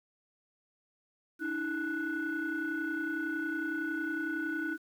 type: tone cluster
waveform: sine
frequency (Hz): 292.8 / 323.7 / 1479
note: D4 / E4 / F#6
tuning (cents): -5 / -31 / -1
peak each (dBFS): -37 / -34 / -34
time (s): 1.39-4.78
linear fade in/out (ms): 50
effects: tanh soft clip ceiling -26 dBFS + 10-bit